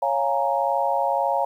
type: chord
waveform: sine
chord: Bb minor seventh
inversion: first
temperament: equal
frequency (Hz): 554.4 / 698.5 / 830.6 / 932.3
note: Db5 / F5 / Ab5 / Bb5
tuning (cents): 0 / 0 / 0 / 0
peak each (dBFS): -25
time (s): 0.02-1.45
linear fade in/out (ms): 5
effects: 9-bit